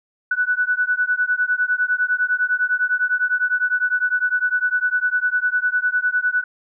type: beating tone pair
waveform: sine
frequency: 1480 / 1489.9 Hz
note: F#6 / F#6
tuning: 0 / +12 cents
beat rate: 9.9 Hz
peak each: -20 dBFS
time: 0.31-6.44 s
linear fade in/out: 5 ms
effects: none